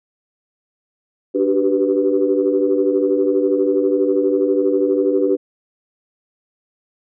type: chord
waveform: sine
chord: G major seventh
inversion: second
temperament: equal with one note detuned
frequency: 293.7 / 379.7 / 392 / 493.9 Hz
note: D4 / F#4 / G4 / B4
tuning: 0 / +45 / 0 / 0 cents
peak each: -19 dBFS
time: 1.34-5.37 s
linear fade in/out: 20 ms
effects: tanh soft clip ceiling -3 dBFS